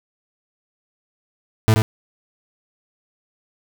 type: tone with echo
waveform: 40% pulse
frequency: 109.6 Hz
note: A2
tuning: 6 cents flat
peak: -10 dBFS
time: 1.68-1.74 s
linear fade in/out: 0 ms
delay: 80 ms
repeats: 1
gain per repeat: -3 dB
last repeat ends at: 1.82 s
effects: 7-bit